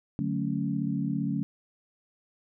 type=chord; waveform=sine; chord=D major seventh; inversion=none; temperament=equal; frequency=146.83 / 185 / 220 / 277.2 Hz; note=D3 / F#3 / A3 / C#4; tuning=0 / 0 / 0 / 0 cents; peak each=-32 dBFS; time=0.19-1.43 s; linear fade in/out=0 ms; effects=none